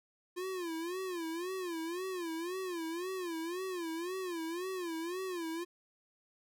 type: tone with vibrato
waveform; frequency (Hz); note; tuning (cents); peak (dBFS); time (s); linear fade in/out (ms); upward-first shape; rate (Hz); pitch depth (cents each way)
square; 350; F4; +4; -37; 0.36-5.65; 20; sine; 1.9; 140
effects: none